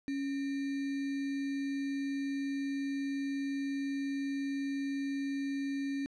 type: tone with sample-and-hold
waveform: sine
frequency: 277.2 Hz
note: C#4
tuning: in tune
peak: -32 dBFS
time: 0.08-6.06 s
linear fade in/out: 0 ms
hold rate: 2100 Hz
effects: low-pass 5000 Hz 12 dB/octave